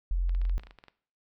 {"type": "tone", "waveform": "sine", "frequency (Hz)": 43.82, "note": "F1", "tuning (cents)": 7, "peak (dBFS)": -24, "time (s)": [0.11, 0.58], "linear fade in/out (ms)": 0}
{"type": "clicks", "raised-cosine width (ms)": 0.3, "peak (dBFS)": -33, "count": 12, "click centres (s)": [0.294, 0.349, 0.416, 0.452, 0.496, 0.596, 0.635, 0.67, 0.709, 0.787, 0.839, 0.883]}
{"effects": ["noise-tail reverb RT60 0.5 s tail -18 dB re dry"]}